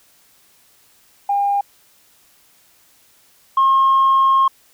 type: tone pair in turn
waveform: sine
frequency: 805 / 1074.5 Hz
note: G5 / C6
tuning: +46 / +46 cents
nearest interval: perfect fourth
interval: 500 cents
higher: second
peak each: -14 / -9 dBFS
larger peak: second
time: 1.29-1.61 / 3.57-4.48 s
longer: second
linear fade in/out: 5 ms
effects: tanh soft clip ceiling -8 dBFS + white hiss -54 dBFS RMS until 4.73 s